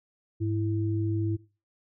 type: tone pair together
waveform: sine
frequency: 103.83 / 330 Hz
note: G#2 / E4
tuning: 0 / +2 cents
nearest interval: octave + minor sixth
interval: 2002 cents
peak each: -27 / -30 dBFS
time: 0.4-1.37 s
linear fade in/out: 20 ms
effects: noise-tail reverb RT60 0.3 s tail -17 dB re dry